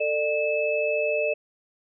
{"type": "tone cluster", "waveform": "sine", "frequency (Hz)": [445.3, 599, 2607], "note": ["A4", "D5", "E7"], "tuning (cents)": [21, 34, -20], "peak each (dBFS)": [-28, -24, -28], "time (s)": [0, 1.34], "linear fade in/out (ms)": 10, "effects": []}